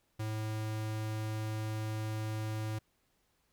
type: tone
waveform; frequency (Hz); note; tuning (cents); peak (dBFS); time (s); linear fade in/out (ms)
square; 108.7; A2; -21; -35; 0.19-2.79; 10
effects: pink hiss -75 dBFS RMS until 3.52 s